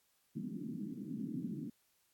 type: band-pass noise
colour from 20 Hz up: white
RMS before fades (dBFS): -42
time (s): 0.35-1.7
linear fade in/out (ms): 10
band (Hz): 150 to 300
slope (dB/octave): 48
effects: white hiss -75 dBFS RMS until 2.13 s + AAC 64 kbps